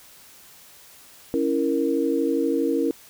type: chord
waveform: sine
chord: A# diminished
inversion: first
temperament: equal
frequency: 277.2 / 329.6 / 466.2 Hz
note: C#4 / E4 / A#4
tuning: 0 / 0 / 0 cents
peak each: -24 dBFS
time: 1.34-2.91 s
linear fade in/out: 0 ms
effects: white hiss -49 dBFS RMS until 3.09 s